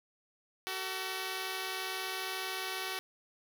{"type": "tone pair together", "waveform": "5% pulse", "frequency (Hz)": [377.9, 449.4], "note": ["F#4", "A4"], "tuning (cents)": [37, 37], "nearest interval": "minor third", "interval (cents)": 300, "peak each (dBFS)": [-25, -31], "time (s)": [0.67, 2.99], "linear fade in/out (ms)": 0, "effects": []}